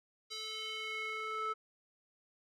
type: tone with band-pass filter sweep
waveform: square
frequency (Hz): 436.3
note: A4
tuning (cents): -15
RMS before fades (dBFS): -40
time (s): 0.3-1.54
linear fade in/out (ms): 20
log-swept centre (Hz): 4400 to 1300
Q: 3
effects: none